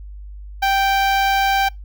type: tone with notch filter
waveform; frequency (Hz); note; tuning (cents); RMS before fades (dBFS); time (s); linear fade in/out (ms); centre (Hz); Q
sawtooth; 783; G5; -2; -17; 0.62-1.69; 10; 9100; 0.58
effects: noise-tail reverb RT60 0.2 s tail -26 dB re dry + added 50 Hz sine -32 dBFS peak until 1.84 s